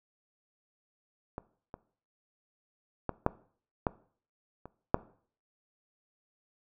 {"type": "clicks", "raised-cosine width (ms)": 1, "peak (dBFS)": [-23, -27, -17, -10, -13, -30, -8], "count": 7, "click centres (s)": [1.381, 1.741, 3.093, 3.264, 3.868, 4.656, 4.944], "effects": ["noise-tail reverb RT60 0.5 s tail -19 dB re dry"]}